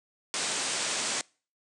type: low-pass noise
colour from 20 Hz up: white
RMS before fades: -31 dBFS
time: 0.34-1.21 s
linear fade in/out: 0 ms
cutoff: 9100 Hz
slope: 96 dB/octave
effects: noise-tail reverb RT60 0.4 s tail -26 dB re dry + high-pass 200 Hz 12 dB/octave